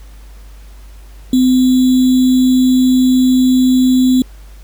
sine tone with sample-and-hold, 255.7 Hz, C4, 40 cents flat, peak -7 dBFS, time 1.33-4.22 s, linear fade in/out 2 ms, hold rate 3675 Hz, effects added 50 Hz sine -33 dBFS peak until 4.63 s + pink hiss -47 dBFS RMS until 4.63 s

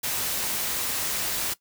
white noise, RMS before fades -28 dBFS, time 0.03-1.54 s, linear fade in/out 10 ms, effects noise-tail reverb RT60 0.1 s tail -18 dB re dry

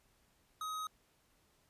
sine tone with hard clipping, 1262 Hz, D#6, 24 cents sharp, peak -40 dBFS, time 0.61-0.87 s, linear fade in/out 2 ms, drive 16 dB, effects pink hiss -72 dBFS RMS until 1.69 s + resampled to 32000 Hz

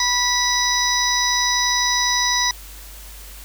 harmonic tone with a mistuned harmonic, 981 Hz, B5, 12 cents flat, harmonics 1 / 2 / 4 / 5 / 6, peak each -23 / -23 / -23 / -23 / -23 dBFS, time 0-2.51 s, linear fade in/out 2 ms, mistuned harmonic 5, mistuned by +42 cents, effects added 50 Hz sine -38 dBFS peak until 3.44 s + white hiss -41 dBFS RMS until 3.44 s

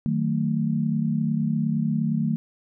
sine chord, D# diminished, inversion none, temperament just, 155.56 / 186.68 / 224 Hz, D#3 / F#3 / A3, 0 / +16 / +31 cents, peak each -25 / -28 / -24 dBFS, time 0.06-2.36 s, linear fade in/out 0 ms, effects none

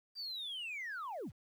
sine linear sweep, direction down, 4754 to 34.65 Hz, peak -38 dBFS, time 0.15-1.32 s, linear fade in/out 50 ms, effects tanh soft clip ceiling -37 dBFS + 11-bit

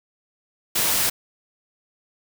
white noise, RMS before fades -21 dBFS, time 0.75-1.1 s, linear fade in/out 10 ms, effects none

